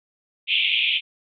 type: band-pass noise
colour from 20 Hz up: pink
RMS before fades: -21 dBFS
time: 0.47-1.01 s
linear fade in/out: 50 ms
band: 2300 to 3500 Hz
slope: 96 dB/octave
effects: none